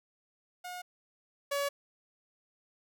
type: tone pair in turn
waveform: sawtooth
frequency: 720 / 565.9 Hz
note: F#5 / C#5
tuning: -47 / +36 cents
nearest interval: major third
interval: 417 cents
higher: first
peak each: -36 / -26 dBFS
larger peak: second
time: 0.64-0.82 / 1.51-1.69 s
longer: neither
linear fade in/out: 10 ms
effects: none